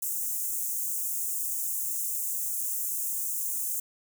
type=high-pass noise; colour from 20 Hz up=white; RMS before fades=-31 dBFS; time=0.02-3.8 s; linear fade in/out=5 ms; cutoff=6600 Hz; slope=48 dB/octave; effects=none